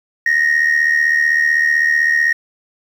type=tone with amplitude modulation; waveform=sine; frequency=1864.7 Hz; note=A#6; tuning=in tune; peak=-6 dBFS; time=0.26-2.33 s; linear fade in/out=5 ms; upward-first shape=sine; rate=75.8 Hz; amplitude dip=75%; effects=tanh soft clip ceiling -8 dBFS + 7-bit